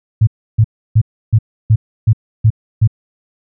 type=tone bursts; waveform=sine; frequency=110 Hz; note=A2; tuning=in tune; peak=-5 dBFS; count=8; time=0.21-2.876 s; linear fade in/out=10 ms; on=62 ms; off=310 ms; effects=none